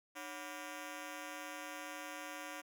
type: ring-modulated tone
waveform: 10% pulse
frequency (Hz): 429.9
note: A4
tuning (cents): -40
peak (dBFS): -33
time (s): 0.15-2.62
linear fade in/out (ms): 20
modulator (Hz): 126
effects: none